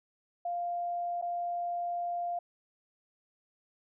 sine tone with dropouts, 698 Hz, F5, 1 cent flat, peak -31 dBFS, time 0.45-2.39 s, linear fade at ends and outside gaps 5 ms, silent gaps 1.215-1.223 s, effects none

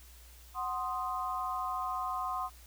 sine chord, C diminished, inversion second, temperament equal, 740 / 1046.5 / 1244.5 Hz, Gb5 / C6 / Eb6, 0 / 0 / 0 cents, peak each -38 / -35 / -38 dBFS, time 0.54-2.5 s, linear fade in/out 50 ms, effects added 60 Hz sine -53 dBFS peak until 2.66 s + white hiss -58 dBFS RMS until 2.66 s

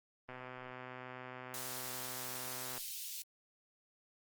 click train, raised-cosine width 0.5 ms, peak -32 dBFS, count 317, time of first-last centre 0.29-2.778 s, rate 127 Hz
white high-pass noise, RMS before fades -44 dBFS, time 1.54-3.22 s, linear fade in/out 0 ms, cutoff 2800 Hz, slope 24 dB/octave
effects Opus 24 kbps

